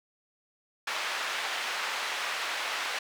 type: band-pass noise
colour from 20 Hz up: white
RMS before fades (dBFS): -33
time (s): 0.87-2.99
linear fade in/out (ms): 5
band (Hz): 750 to 2800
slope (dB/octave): 12
effects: none